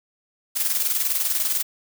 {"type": "noise with tremolo", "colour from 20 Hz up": "blue", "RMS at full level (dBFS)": -21, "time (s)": [0.55, 1.63], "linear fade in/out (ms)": 20, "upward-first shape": "square", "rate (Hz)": 20, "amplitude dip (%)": 50, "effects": []}